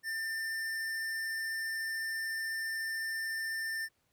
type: tone with hard clipping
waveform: sine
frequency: 1793 Hz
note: A6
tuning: 32 cents sharp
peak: -35 dBFS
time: 0.03-3.89 s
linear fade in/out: 50 ms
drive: 18 dB
effects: pink hiss -75 dBFS RMS until 4.12 s + high-pass 60 Hz 12 dB/octave